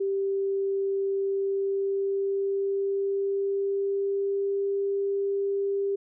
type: tone with pitch glide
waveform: sine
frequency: 392 to 397 Hz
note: G4 to G4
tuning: 0 to +22 cents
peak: -24 dBFS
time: 0-5.96 s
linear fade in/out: 10 ms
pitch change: +22 cents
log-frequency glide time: 1.16-4.67 s
effects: none